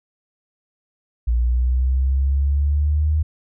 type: linear sweep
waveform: sine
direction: up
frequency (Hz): 58.27 to 77.78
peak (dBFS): -15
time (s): 1.27-3.23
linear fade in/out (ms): 10
effects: none